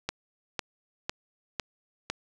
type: click train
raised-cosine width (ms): 0.2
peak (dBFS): -12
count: 5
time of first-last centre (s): 0.09-2.1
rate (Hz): 1.99
effects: none